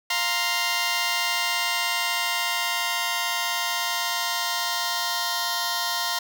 10% pulse chord, F suspended fourth, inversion none, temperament just, 698.5 / 931.3 / 1047.7 Hz, F5 / Bb5 / C6, 0 / -2 / +2 cents, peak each -21 / -19 / -19 dBFS, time 0.1-6.19 s, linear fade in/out 5 ms, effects none

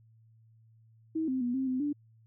sine tone with pitch steps, 319.6 / 259.9 / 243.3 / 264.7 / 256.5 / 291.5 Hz, D#4 / C4 / B3 / C4 / C4 / D4, +47 / -11 / -26 / +20 / -34 / -13 cents, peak -28 dBFS, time 1.15-1.93 s, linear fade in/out 10 ms, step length 130 ms, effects added 112 Hz sine -58 dBFS peak until 2.26 s

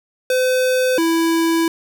square tone pair in turn, 510 / 330.1 Hz, C5 / E4, -44 / +2 cents, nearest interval minor sixth, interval 754 cents, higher first, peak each -15 dBFS, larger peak neither, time 0.3-0.98 / 0.98-1.68 s, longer second, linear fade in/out 2 ms, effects none

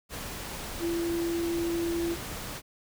sine tone in noise, 338.5 Hz, E4, 46 cents sharp, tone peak -27 dBFS, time 0.79-2.17 s, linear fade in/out 50 ms, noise pink, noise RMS -38 dBFS, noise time 0.09-2.62 s, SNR +8 dB, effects none

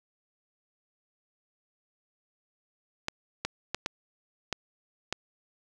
clicks, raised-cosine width 0.2 ms, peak -12 dBFS, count 6, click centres 3.084 / 3.45 / 3.746 / 3.861 / 4.527 / 5.126 s, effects none

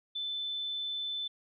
sine tone, 3520 Hz, A7, in tune, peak -33 dBFS, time 0.15-1.28 s, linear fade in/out 10 ms, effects none

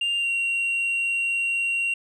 sine tone with pitch glide, 2794 to 2752 Hz, F7 to F7, 0 to -26 cents, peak -19 dBFS, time 0.01-1.94 s, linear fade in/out 5 ms, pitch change -26 cents, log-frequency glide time 0.18-0.29 s, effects tanh soft clip ceiling -21 dBFS

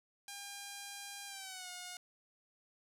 5% pulse tone with pitch glide, 804 to 720.4 Hz, G5 to F#5, +44 to -46 cents, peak -33 dBFS, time 0.28-1.97 s, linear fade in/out 2 ms, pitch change -190 cents, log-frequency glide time 1.27-1.7 s, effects none

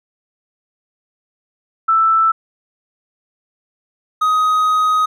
sine / triangle tone pair in turn, 1323 / 1255.9 Hz, E6 / D#6, +6 / +16 cents, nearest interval minor second, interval 90 cents, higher first, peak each -10 dBFS, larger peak neither, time 1.88-2.32 / 4.21-5.06 s, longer second, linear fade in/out 10 ms, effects none

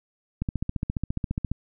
click train, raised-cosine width 5 ms, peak -14 dBFS, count 17, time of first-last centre 0.42-1.516 s, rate 14.6 Hz, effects none

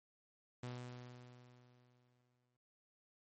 sawtooth tone with exponential decay, 123.47 Hz, B2, in tune, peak -39 dBFS, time 0.63-2.57 s, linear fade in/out 5 ms, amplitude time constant 420 ms, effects low-pass 9000 Hz 12 dB/octave + MP3 32 kbps

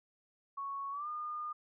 sine tone with pitch glide, 1108.7 to 1216 Hz, C#6 to D#6, 0 to -40 cents, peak -37 dBFS, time 0.57-1.53 s, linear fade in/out 10 ms, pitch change +160 cents, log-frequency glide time 0.91-1.08 s, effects none

